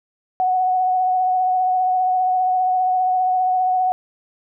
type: tone with vibrato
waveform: sine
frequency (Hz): 740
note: F#5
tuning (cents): 0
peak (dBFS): -15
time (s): 0.4-3.92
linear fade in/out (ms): 0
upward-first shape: triangle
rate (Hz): 15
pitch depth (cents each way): 24
effects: none